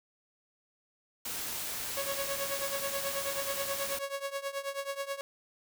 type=noise; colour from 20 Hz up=white; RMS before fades=-37 dBFS; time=1.25-3.99 s; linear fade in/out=5 ms
type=tone with tremolo; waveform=sawtooth; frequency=554.4 Hz; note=C#5; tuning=in tune; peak=-27 dBFS; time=1.97-5.21 s; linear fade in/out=0 ms; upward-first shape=triangle; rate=9.3 Hz; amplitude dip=90%
effects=none